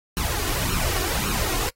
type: noise with flanger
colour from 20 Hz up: pink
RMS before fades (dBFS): -25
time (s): 0.17-1.69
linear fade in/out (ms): 0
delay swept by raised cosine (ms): 0.72 to 2.82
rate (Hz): 1.8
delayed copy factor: +0.7
effects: noise-tail reverb RT60 0.1 s tail -21 dB re dry + AAC 48 kbps